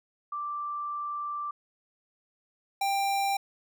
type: tone pair in turn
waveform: sine / square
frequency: 1174.7 / 790.5 Hz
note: D6 / G5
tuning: 0 / +14 cents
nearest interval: perfect fifth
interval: 686 cents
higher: first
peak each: -31 / -26 dBFS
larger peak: second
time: 0.32-1.51 / 2.81-3.37 s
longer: first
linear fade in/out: 5 ms
effects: none